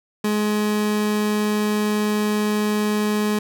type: tone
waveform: 30% pulse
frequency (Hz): 210.5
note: G#3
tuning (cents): +24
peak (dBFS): -16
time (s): 0.24-3.39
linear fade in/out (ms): 5
effects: none